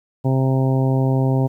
harmonic tone, 132.3 Hz, C3, 20 cents sharp, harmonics 1 / 2 / 3 / 4 / 5 / 6 / 7, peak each -16 / -22 / -26 / -28 / -30 / -32 / -33 dBFS, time 0.24-1.48 s, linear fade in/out 20 ms, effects 9-bit

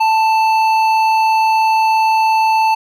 sine tone with hard clipping, 883 Hz, A5, 6 cents sharp, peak -12 dBFS, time 0-2.75 s, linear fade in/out 10 ms, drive 9 dB, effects none

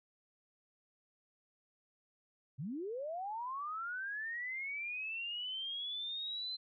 sine linear sweep, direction up, 116.54 to 4100 Hz, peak -38 dBFS, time 2.58-6.57 s, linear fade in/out 20 ms, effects none

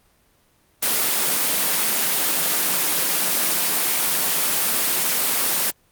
white high-pass noise, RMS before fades -20 dBFS, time 0.82-5.71 s, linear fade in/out 10 ms, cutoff 150 Hz, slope 48 dB/octave, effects pink hiss -60 dBFS RMS until 5.91 s + Opus 24 kbps

